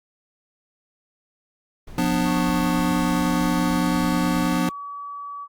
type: noise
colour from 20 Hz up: brown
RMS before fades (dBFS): -37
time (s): 1.87-4.58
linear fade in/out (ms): 5
type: chord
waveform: square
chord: B diminished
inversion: second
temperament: just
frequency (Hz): 177.8 / 246.9 / 296.3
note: F3 / B3 / D4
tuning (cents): +31 / 0 / +15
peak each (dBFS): -24 / -25 / -25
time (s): 1.98-4.69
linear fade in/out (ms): 2
type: tone with pitch glide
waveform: sine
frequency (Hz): 1108.7 to 1142.5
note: C#6 to D6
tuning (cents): 0 to -48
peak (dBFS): -31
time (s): 2.24-5.48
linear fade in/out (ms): 50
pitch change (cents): +52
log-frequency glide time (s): 2.93-5.02
effects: Opus 48 kbps